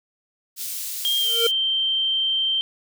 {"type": "high-pass noise", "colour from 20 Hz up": "white", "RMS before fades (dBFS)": -30, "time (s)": [0.56, 1.52], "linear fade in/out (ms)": 50, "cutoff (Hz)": 3900, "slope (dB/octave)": 12}
{"type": "tone with pitch glide", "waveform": "sine", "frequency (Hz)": [3215, 3134], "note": ["G7", "G7"], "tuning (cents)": [43, -1], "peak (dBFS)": -19, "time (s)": [1.05, 2.61], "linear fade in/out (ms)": 0, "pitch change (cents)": -44, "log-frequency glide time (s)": [1.19, 1.28]}
{"type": "tone with exponential growth", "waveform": "square", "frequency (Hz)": 463.1, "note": "A#4", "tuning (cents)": -11, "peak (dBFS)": -17, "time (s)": [1.2, 1.47], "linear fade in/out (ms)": 5, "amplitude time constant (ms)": 58}
{"effects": []}